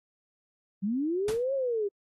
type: linear two-way sweep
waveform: sine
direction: up then down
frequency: 185 to 554.4 to 391.2 Hz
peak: -26 dBFS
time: 0.82-1.89 s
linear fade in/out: 20 ms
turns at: 1.54 s
type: noise with exponential decay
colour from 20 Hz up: pink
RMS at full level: -31 dBFS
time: 1.28-1.44 s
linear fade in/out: 5 ms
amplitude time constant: 33 ms
effects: AAC 32 kbps